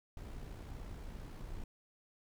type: noise with amplitude modulation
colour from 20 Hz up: brown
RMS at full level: -44 dBFS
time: 0.17-1.64 s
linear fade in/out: 2 ms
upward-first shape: sine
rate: 62.3 Hz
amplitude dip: 40%
effects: none